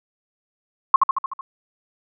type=tone with echo; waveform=sine; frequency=1079 Hz; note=C#6; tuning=47 cents flat; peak=-6 dBFS; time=0.94-0.96 s; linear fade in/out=2 ms; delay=75 ms; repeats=6; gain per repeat=-4 dB; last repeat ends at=1.41 s; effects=none